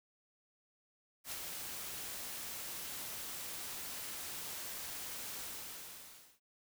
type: noise with ADSR envelope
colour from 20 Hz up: white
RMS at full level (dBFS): -41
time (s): 1.24-6.4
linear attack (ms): 79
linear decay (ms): 31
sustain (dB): -3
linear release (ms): 1000
effects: none